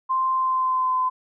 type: tone with pitch glide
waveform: sine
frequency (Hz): 1045 to 1022.9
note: C6 to C6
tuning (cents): -2 to -39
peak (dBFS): -19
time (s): 0.09-1.1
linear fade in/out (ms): 20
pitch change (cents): -37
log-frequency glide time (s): 0.32-0.99
effects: none